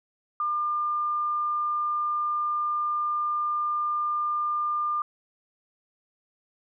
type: tone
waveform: sine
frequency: 1200 Hz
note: D6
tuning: 37 cents sharp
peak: -24 dBFS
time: 0.4-5.02 s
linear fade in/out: 2 ms
effects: none